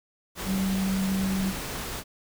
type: tone in noise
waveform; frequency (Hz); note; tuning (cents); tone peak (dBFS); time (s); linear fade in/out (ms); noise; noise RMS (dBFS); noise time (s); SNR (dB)
sine; 191.6; G3; -39; -24; 0.45-1.54; 50; pink; -34; 0.35-2.04; +7
effects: none